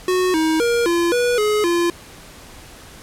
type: tone with pitch steps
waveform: square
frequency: 367.3 / 317.5 / 472.3 / 342.7 / 486.1 / 422.2 / 344.4 Hz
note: F#4 / D#4 / A#4 / F4 / B4 / G#4 / F4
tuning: -13 / +35 / +23 / -33 / -28 / +29 / -24 cents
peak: -16 dBFS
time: 0.08-1.9 s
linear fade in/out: 2 ms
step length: 260 ms
effects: pink hiss -41 dBFS RMS until 3.02 s + low-pass 12000 Hz 12 dB/octave